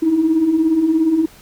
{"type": "beating tone pair", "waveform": "sine", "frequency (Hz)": [305.6, 322.6], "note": ["D#4", "E4"], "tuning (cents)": [-31, -37], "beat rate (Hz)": 17, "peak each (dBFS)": [-20, -12], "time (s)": [0.02, 1.26], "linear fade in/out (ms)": 10, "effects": ["tanh soft clip ceiling -6 dBFS", "pink hiss -45 dBFS RMS until 1.41 s"]}